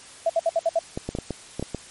sine tone bursts, 664 Hz, E5, 12 cents sharp, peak -17 dBFS, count 6, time 0.26-0.791 s, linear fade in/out 5 ms, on 36 ms, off 63 ms
clicks, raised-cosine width 2 ms, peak -14 dBFS, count 8, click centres 0.975 / 1.09 / 1.151 / 1.187 / 1.307 / 1.596 / 1.626 / 1.747 s
effects white hiss -45 dBFS RMS until 1.9 s + MP3 48 kbps

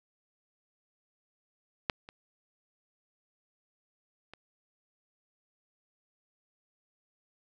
clicks, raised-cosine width 0.3 ms, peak -11 / -30 / -30 dBFS, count 3, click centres 1.898 / 2.089 / 4.336 s, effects none

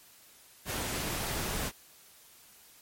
pink noise, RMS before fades -34 dBFS, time 0.65-1.72 s, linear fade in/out 50 ms, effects white hiss -57 dBFS RMS until 2.81 s + MP3 64 kbps

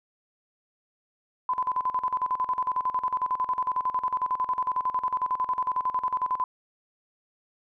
sine tone with tremolo, 1012 Hz, B5, 42 cents sharp, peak -22 dBFS, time 1.49-6.44 s, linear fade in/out 2 ms, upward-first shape square, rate 11 Hz, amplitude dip 80%, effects none

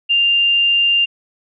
sine tone, 2794 Hz, F7, in tune, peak -11 dBFS, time 0.09-1.06 s, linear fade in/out 20 ms, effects none

